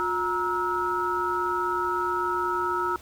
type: tone cluster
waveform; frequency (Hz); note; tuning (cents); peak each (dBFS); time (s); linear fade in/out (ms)
sine; 357.9 / 940 / 1302 / 1438; F4 / A#5 / E6 / F#6; +42 / +14 / -22 / -50; -30 / -29 / -27 / -35; 0-2.96; 0
effects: added 71 Hz sine -51 dBFS peak until 3.01 s + pink hiss -50 dBFS RMS until 3.01 s